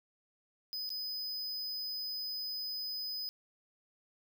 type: tone with dropouts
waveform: square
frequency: 5010 Hz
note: D#8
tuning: 11 cents sharp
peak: -37 dBFS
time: 0.73-3.29 s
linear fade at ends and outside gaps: 0 ms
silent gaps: 0.892-0.903 s
effects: none